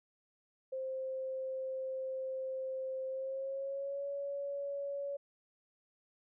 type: tone with pitch glide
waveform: sine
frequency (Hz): 525 to 562.7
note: C5 to C#5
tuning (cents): +6 to +26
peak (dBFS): -36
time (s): 0.72-5.17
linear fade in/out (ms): 10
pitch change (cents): +120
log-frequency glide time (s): 3.07-4.06
effects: none